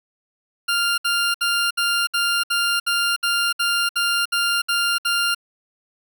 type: tone bursts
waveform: 20% pulse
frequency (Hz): 1396.9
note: F6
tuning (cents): 0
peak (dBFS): -13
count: 13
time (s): 0.68-5.348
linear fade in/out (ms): 10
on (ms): 300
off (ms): 64
effects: none